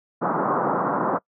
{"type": "band-pass noise", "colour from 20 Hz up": "white", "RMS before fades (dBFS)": -23, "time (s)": [0.21, 1.19], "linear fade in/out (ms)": 20, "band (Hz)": [140, 1300], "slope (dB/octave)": 48, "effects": ["noise-tail reverb RT60 0.1 s tail -24 dB re dry"]}